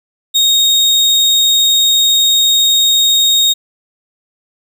35% pulse tone, 3726 Hz, A#7, 2 cents flat, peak -6 dBFS, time 0.34-3.54 s, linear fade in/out 20 ms, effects none

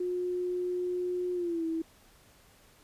sine tone with pitch glide, 359.3 to 325.7 Hz, F4 to E4, +49 to -21 cents, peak -29 dBFS, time 0-1.82 s, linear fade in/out 5 ms, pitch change -170 cents, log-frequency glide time 1.34-1.65 s, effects pink hiss -60 dBFS RMS until 2.83 s + resampled to 32000 Hz

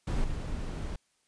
brown noise with level steps, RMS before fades -29 / -34 dBFS, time 0.07-0.96 s, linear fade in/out 5 ms, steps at 0.24 s, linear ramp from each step 2 ms, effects white hiss -72 dBFS RMS until 1.27 s + resampled to 22050 Hz

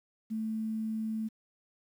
sine tone with quantisation, 220 Hz, A3, in tune, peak -31 dBFS, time 0.3-1.29 s, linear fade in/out 20 ms, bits 10, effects none

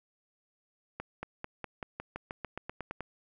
accelerating click train, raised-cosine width 0.5 ms, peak -22 dBFS, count 14, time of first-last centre 1-3.007 s, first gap 230 ms, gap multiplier 0.93, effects none

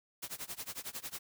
white noise with tremolo, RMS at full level -40 dBFS, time 0.22-1.19 s, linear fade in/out 10 ms, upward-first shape sine, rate 11 Hz, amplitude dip 95%, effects none

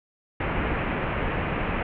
pink low-pass noise, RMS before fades -27 dBFS, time 0.4-1.83 s, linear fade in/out 5 ms, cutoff 2700 Hz, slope 48 dB/octave, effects none

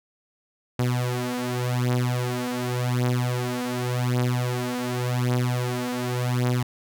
sawtooth beating tone pair, 123.47 / 124.35 Hz, B2 / B2, 0 / +12 cents, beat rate 0.88 Hz, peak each -22 dBFS, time 0.79-6.63 s, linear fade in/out 5 ms, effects none

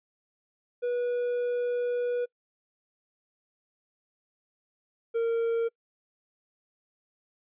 triangle tone pair in turn, 486.7 / 461 Hz, B4 / A#4, -25 / -19 cents, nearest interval minor second, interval 94 cents, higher first, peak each -24 / -22 dBFS, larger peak second, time 0.82-2.26 / 5.14-5.69 s, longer first, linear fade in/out 20 ms, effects noise-tail reverb RT60 0.1 s tail -26 dB re dry + resampled to 8000 Hz

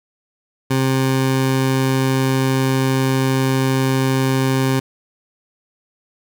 20% pulse tone, 132.5 Hz, C3, 22 cents sharp, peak -10 dBFS, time 0.7-4.8 s, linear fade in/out 10 ms, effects none

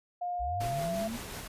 sine tone with pitch glide, 710 to 670.2 Hz, F5 to E5, +28 to +29 cents, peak -31 dBFS, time 0.21-1.08 s, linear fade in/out 10 ms, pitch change -99 cents, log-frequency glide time 0.55-0.91 s
sine linear sweep, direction up, 51.91 to 243.3 Hz, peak -35 dBFS, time 0.39-1.18 s, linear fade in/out 20 ms
pink noise with tremolo, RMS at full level -40 dBFS, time 0.6-1.48 s, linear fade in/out 10 ms, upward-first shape sine, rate 5.6 Hz, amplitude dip 30%
effects resampled to 32000 Hz

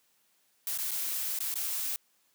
blue noise with dropouts, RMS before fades -33 dBFS, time 0.67-1.96 s, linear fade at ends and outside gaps 1 ms, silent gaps 0.776-0.786 / 0.91-0.915 / 1.389-1.404 / 1.541-1.556 s, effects white hiss -70 dBFS RMS until 2.34 s + high-pass 150 Hz 12 dB/octave

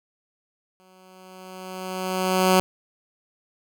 10% pulse tone with exponential growth, 186.1 Hz, F#3, 10 cents sharp, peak -6 dBFS, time 0.8-2.6 s, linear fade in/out 0 ms, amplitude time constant 390 ms, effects none

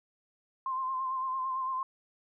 sine tone with vibrato, 1046.5 Hz, C6, in tune, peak -30 dBFS, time 0.66-1.83 s, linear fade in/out 2 ms, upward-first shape sine, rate 8.9 Hz, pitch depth 37 cents each way, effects none

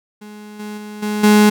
35% pulse tone with level steps, 210 Hz, G#3, 19 cents sharp, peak -32 / -25 / -28 / -17 / -6 dBFS, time 0.21-1.5 s, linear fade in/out 10 ms, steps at 0.59 / 0.77 / 1.02 / 1.23 s, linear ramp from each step 10 ms, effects none

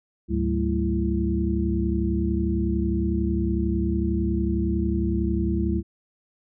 sine tone cluster, 72.5 / 105.9 / 187.7 / 218.7 / 334.5 Hz, D2 / G#2 / F#3 / A3 / E4, -22 / +34 / +25 / -10 / +25 cents, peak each -25 / -32 / -27 / -29 / -27 dBFS, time 0.28-5.83 s, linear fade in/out 50 ms, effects none

